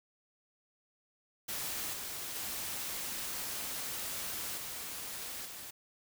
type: noise with level steps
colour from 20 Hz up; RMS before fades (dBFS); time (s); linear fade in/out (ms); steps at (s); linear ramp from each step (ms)
white; -38 / -41 / -39 / -42 / -46; 1.48-5.71; 10; 1.93 / 2.35 / 4.57 / 5.45; 10
effects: none